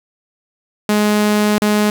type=tone with dropouts; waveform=sawtooth; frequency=209.7 Hz; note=G#3; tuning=17 cents sharp; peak=-8 dBFS; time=0.89-1.9 s; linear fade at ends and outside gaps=2 ms; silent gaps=1.582-1.619 s; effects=7-bit